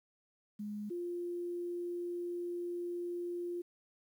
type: tone pair in turn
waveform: sine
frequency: 208.4 / 349.6 Hz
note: G#3 / F4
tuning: +6 / +2 cents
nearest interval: major sixth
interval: 896 cents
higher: second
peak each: -38 / -36 dBFS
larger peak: second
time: 0.59-0.9 / 0.9-3.62 s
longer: second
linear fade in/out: 10 ms
effects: 11-bit